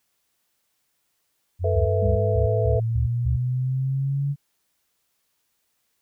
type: linear sweep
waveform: sine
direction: up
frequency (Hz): 88.5 to 143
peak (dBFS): -21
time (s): 1.59-4.36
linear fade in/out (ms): 50
type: chord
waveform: sine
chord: A suspended second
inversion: none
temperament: just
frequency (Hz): 440 / 495 / 660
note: A4 / B4 / E5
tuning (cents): 0 / +4 / +2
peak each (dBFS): -26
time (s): 1.64-2.8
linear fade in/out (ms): 5
type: tone bursts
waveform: sine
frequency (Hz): 73.42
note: D2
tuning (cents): 0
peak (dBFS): -21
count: 6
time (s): 1.75-3.37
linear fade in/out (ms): 10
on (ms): 120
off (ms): 180
type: tone with exponential decay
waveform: sine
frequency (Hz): 200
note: G3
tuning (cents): +35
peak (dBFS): -27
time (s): 2.02-3.04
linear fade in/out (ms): 5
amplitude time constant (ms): 220
effects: white hiss -72 dBFS RMS until 6.01 s